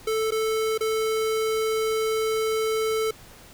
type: tone with dropouts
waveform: square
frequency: 440 Hz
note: A4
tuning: in tune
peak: -23 dBFS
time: 0.07-3.11 s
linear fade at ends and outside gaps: 5 ms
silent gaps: 0.308-0.319 / 0.778-0.807 s
effects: pink hiss -48 dBFS RMS until 3.53 s